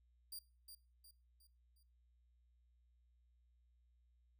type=tone with echo; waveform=10% pulse; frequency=4767 Hz; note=D8; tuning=25 cents sharp; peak=-40 dBFS; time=0.32-0.39 s; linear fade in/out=5 ms; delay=360 ms; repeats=4; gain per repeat=-7 dB; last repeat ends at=1.83 s; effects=noise-tail reverb RT60 0.4 s tail -22 dB re dry + added 60 Hz sine -70 dBFS peak until 4.39 s